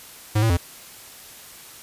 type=tone with pitch steps; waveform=square; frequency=106.5 / 112.6 / 86.8 Hz; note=G#2 / A2 / F2; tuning=+44 / +40 / -10 cents; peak=-17 dBFS; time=0.35-0.572 s; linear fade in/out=10 ms; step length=74 ms; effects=white hiss -43 dBFS RMS until 1.82 s + resampled to 32000 Hz